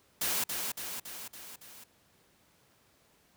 white noise with echo, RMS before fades -31 dBFS, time 0.21-0.44 s, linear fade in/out 5 ms, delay 280 ms, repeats 5, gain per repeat -4 dB, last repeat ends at 1.84 s, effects pink hiss -66 dBFS RMS until 3.36 s + high-pass 80 Hz 12 dB/octave

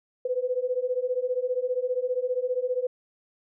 sine beating tone pair, 493.9 / 508.9 Hz, B4 / C5, 0 / -48 cents, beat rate 15 Hz, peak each -28 / -27 dBFS, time 0.25-2.87 s, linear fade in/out 5 ms, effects none

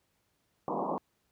white band-pass noise, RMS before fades -33 dBFS, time 0.68-0.98 s, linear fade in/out 0 ms, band 160 to 1100 Hz, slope 96 dB/octave, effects pink hiss -75 dBFS RMS until 1.31 s + high-pass 60 Hz 12 dB/octave

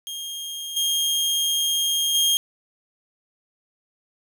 sawtooth tone with level steps, 3229 Hz, G#7, 49 cents flat, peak -27 / -17 / -14 dBFS, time 0.07-2.37 s, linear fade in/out 0 ms, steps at 0.76 / 2.14 s, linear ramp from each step 10 ms, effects none

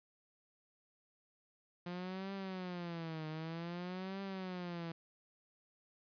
sawtooth tone with vibrato, 174.61 Hz, F3, in tune, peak -37 dBFS, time 1.86-4.92 s, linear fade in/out 5 ms, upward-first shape triangle, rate 0.53 Hz, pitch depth 210 cents each way, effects resampled to 11025 Hz + 12-bit

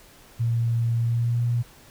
sine tone with pitch glide, 116.5 to 119.43 Hz, A#2 to A#2, -1 to +42 cents, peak -20 dBFS, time 0.39-1.63 s, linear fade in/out 20 ms, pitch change +43 cents, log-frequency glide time 1.01-1.43 s, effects pink hiss -51 dBFS RMS until 1.9 s

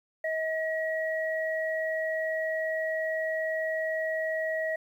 sine tone pair together, 637 / 1908.8 Hz, D#5 / A#6, +41 / +41 cents, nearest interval octave + perfect fifth, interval 1900 cents, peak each -29 / -32 dBFS, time 0.24-4.76 s, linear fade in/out 5 ms, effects 10-bit

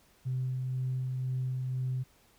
sine tone with tremolo, 128.6 Hz, C3, 30 cents flat, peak -28 dBFS, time 0.25-2.04 s, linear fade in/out 20 ms, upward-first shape sine, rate 2 Hz, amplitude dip 25%, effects tanh soft clip ceiling -25 dBFS + pink hiss -64 dBFS RMS until 2.38 s

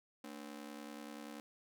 sawtooth ring-modulated tone, 260.4 Hz, C4, 8 cents flat, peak -40 dBFS, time 0.24-1.4 s, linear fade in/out 0 ms, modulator 35.2 Hz, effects none

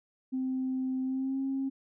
sine tone with pitch glide, 260 to 269.3 Hz, C4 to C#4, -11 to -50 cents, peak -28 dBFS, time 0.32-1.7 s, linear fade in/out 20 ms, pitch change +61 cents, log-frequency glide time 1.03-1.4 s, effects tanh soft clip ceiling -24 dBFS

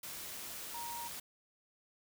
sine tone in noise, 941 Hz, A#5, 16 cents sharp, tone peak -42 dBFS, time 0.74-1.08 s, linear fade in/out 5 ms, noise white, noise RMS -45 dBFS, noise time 0.03-1.2 s, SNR 0 dB, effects none

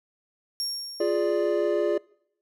35% pulse tone with exponential decay, 5540 Hz, F8, 15 cents flat, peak -23 dBFS, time 0.6-1.71 s, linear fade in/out 0 ms, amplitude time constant 240 ms
triangle chord, D diminished, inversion first, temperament equal, 349.2 / 415.3 / 587.3 Hz, F4 / Ab4 / D5, 0 / 0 / 0 cents, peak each -24 dBFS, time 1-1.98 s, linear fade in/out 5 ms
effects noise-tail reverb RT60 0.7 s tail -24 dB re dry

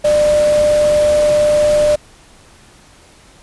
sine tone in noise, 598 Hz, D5, 31 cents sharp, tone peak -9 dBFS, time 0.04-1.96 s, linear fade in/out 10 ms, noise pink, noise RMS -25 dBFS, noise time 0.04-1.96 s, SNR +13 dB, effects pink hiss -45 dBFS RMS until 3.42 s + resampled to 24000 Hz

